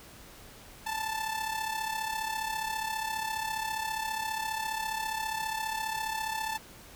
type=tone with amplitude modulation; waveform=sawtooth; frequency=880 Hz; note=A5; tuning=in tune; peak=-25 dBFS; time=0.86-6.58 s; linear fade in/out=10 ms; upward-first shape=sine; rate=34.8 Hz; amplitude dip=60%; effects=pink hiss -51 dBFS RMS until 6.95 s